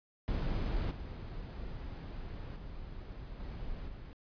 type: noise with level steps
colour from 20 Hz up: brown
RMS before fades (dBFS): -33 / -42 / -45 / -42 / -46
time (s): 0.28-4.13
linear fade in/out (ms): 0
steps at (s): 0.91 / 2.56 / 3.4 / 3.88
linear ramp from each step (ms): 2
effects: resampled to 11025 Hz